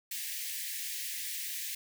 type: high-pass noise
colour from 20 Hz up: white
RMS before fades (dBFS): -38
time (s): 0.11-1.75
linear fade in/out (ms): 5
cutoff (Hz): 1700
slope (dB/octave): 96
effects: none